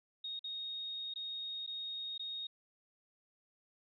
sine tone with dropouts, 3729 Hz, A#7, in tune, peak -39 dBFS, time 0.24-2.47 s, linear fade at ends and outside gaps 5 ms, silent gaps 0.393-0.441 / 1.139-1.158 / 1.665-1.674 / 2.179-2.194 s, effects none

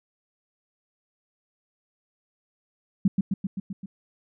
sine tone with echo, 193 Hz, G3, 27 cents flat, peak -15 dBFS, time 3.05-3.08 s, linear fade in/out 5 ms, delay 130 ms, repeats 6, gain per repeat -3 dB, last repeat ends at 3.86 s, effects none

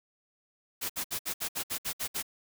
white noise bursts, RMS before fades -33 dBFS, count 10, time 0.81-2.228 s, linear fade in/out 20 ms, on 86 ms, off 62 ms, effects none

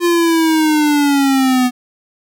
square linear sweep, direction down, 350 to 246.9 Hz, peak -11 dBFS, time 0-1.71 s, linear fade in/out 50 ms, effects none

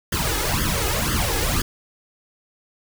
pink noise with flanger, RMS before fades -22 dBFS, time 0.12-1.62 s, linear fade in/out 5 ms, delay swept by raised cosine 0.61 to 2.41 ms, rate 2 Hz, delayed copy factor +0.9, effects none

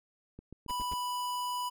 click train, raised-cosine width 3 ms, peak -33 dBFS, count 5, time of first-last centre 0.39-0.936 s, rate 7.33 Hz
square tone, 987.8 Hz, B5, in tune, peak -33 dBFS, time 0.68-1.7 s, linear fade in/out 20 ms
brown noise bursts, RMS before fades -40 dBFS, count 3, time 0.69-0.935 s, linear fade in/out 5 ms, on 23 ms, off 88 ms
effects none

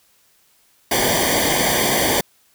pink noise with comb filter, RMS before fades -18 dBFS, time 0.91-2.21 s, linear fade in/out 5 ms, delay 0.75 ms, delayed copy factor -0.95, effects white hiss -58 dBFS RMS until 2.54 s

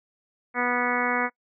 harmonic tone, 245.4 Hz, B3, 11 cents flat, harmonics 1 / 2 / 3 / 4 / 5 / 6 / 7 / 8 / 9, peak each -31 / -31 / -31 / -31 / -31 / -31 / -31 / -31 / -31 dBFS, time 0.54-1.3 s, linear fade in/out 50 ms, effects noise-tail reverb RT60 0.1 s tail -24 dB re dry

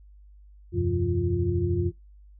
sine tone cluster, 80.9 / 93.9 / 126.3 / 172.6 / 349.7 Hz, E2 / F#2 / B2 / F3 / F4, -32 / +26 / +39 / -20 / +2 cents, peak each -31 / -26 / -33 / -33 / -27 dBFS, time 0.72-1.92 s, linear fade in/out 50 ms, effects noise-tail reverb RT60 0.2 s tail -22 dB re dry + added 50 Hz sine -48 dBFS peak until 2.39 s

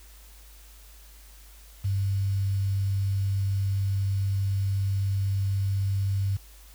sine tone with quantisation, 98 Hz, G2, in tune, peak -23 dBFS, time 1.84-6.37 s, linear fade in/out 10 ms, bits 8, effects added 51 Hz sine -48 dBFS peak until 6.74 s + white hiss -54 dBFS RMS until 6.74 s

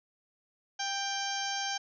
harmonic tone with a mistuned harmonic, 787 Hz, G5, 7 cents sharp, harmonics 1 / 2 / 3 / 4 / 5 / 6 / 7 / 8, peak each -36 / -38 / -44 / -39 / -46 / -43 / -40 / -40 dBFS, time 0.79-1.78 s, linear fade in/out 10 ms, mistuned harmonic 1, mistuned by +16 cents, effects none

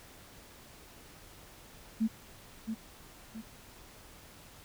sine tone with echo, 221.9 Hz, A3, 15 cents sharp, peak -25 dBFS, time 2-2.08 s, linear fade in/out 20 ms, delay 670 ms, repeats 2, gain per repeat -7 dB, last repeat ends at 3.42 s, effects pink hiss -54 dBFS RMS until 4.64 s

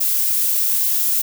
violet noise, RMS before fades -18 dBFS, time 0-1.22 s, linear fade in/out 10 ms, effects none

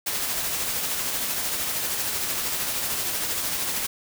white noise with tremolo, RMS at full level -26 dBFS, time 0.06-3.87 s, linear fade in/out 10 ms, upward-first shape sine, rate 13 Hz, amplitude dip 30%, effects none

